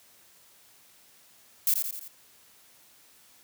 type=noise with echo; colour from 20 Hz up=violet; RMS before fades=-23 dBFS; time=1.67-1.74 s; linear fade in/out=2 ms; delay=85 ms; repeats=4; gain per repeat=-5 dB; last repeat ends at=2.08 s; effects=white hiss -58 dBFS RMS until 3.43 s + high-pass 60 Hz 12 dB/octave